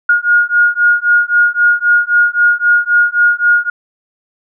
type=beating tone pair; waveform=sine; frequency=1430 / 1433.8 Hz; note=F6 / F6; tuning=+41 / +45 cents; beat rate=3.8 Hz; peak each=-11 dBFS; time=0.09-3.7 s; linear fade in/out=5 ms; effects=none